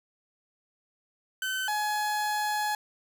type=tone pair in turn; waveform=30% pulse; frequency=1528 / 843.3 Hz; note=G6 / G#5; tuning=-45 / +26 cents; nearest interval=minor seventh; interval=1029 cents; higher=first; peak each=-26 / -24 dBFS; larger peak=second; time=1.42-1.68 / 1.68-2.75 s; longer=second; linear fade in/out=2 ms; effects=none